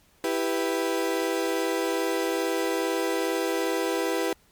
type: chord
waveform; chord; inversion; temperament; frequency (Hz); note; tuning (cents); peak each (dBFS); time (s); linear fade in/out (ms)
35% pulse; E minor; none; equal; 329.6 / 392 / 493.9; E4 / G4 / B4; 0 / 0 / 0; -27; 0.24-4.33; 2
effects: pink hiss -61 dBFS RMS until 4.51 s + MP3 96 kbps